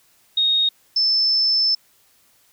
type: tone pair in turn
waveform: sine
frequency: 3729 / 5274 Hz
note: A#7 / E8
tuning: 0 / 0 cents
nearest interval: tritone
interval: 600 cents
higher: second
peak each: -15 dBFS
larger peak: neither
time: 0.37-0.69 / 0.96-1.75 s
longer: second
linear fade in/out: 5 ms
effects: white hiss -58 dBFS RMS until 2.52 s